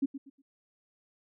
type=tone with echo; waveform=sine; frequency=274.7 Hz; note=C#4; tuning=16 cents flat; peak=-24 dBFS; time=0.02-0.06 s; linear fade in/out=10 ms; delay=120 ms; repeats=3; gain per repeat=-12 dB; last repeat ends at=0.42 s; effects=none